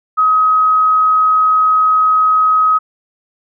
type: tone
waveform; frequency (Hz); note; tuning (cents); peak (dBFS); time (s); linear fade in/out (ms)
sine; 1267; D#6; +31; -8; 0.17-2.79; 20
effects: none